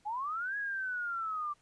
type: linear two-way sweep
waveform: sine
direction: up then down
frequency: 805 to 1674 to 1167 Hz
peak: -33 dBFS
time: 0.05-1.54 s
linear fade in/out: 20 ms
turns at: 0.57 s
effects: pink hiss -69 dBFS RMS until 1.61 s + resampled to 22050 Hz